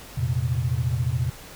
sine chord, F suspended fourth, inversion none, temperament equal with one note detuned, 85.41 / 116.54 / 130.81 Hz, F2 / Bb2 / C3, -38 / 0 / 0 cents, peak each -28 / -25 / -25 dBFS, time 0.17-1.3 s, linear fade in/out 10 ms, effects pink hiss -43 dBFS RMS until 1.55 s

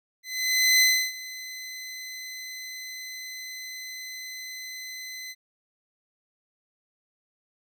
20% pulse tone with ADSR envelope, 2032 Hz, B6, 49 cents sharp, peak -11 dBFS, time 0.23-5.35 s, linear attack 580 ms, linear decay 310 ms, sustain -20 dB, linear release 42 ms, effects none

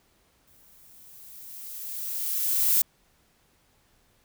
violet noise with exponential growth, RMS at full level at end -20 dBFS, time 0.47-2.82 s, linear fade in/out 5 ms, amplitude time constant 510 ms, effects pink hiss -65 dBFS RMS until 4.24 s

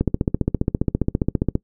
click train, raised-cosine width 3 ms, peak -5 dBFS, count 24, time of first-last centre 0.01-1.554 s, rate 14.9 Hz, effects noise-tail reverb RT60 0.1 s tail -22 dB re dry

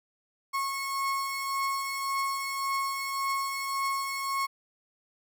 35% pulse beating tone pair, 1092 / 1093.8 Hz, C#6 / C#6, -26 / -23 cents, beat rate 1.8 Hz, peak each -35 / -28 dBFS, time 0.53-4.47 s, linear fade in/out 20 ms, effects none

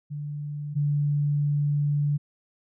sine tone pair in turn, 146.83 / 145.65 Hz, D3 / D3, 0 / -14 cents, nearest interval unison, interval 14 cents, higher first, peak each -30 / -21 dBFS, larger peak second, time 0.1-0.75 / 0.75-2.18 s, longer second, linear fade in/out 20 ms, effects none

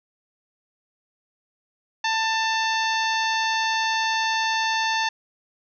harmonic tone, 890 Hz, A5, 20 cents sharp, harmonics 1 / 2 / 3 / 4 / 5 / 6 / 7, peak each -24 / -26 / -30 / -31 / -32 / -37 / -37 dBFS, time 2.04-5.09 s, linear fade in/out 5 ms, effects none

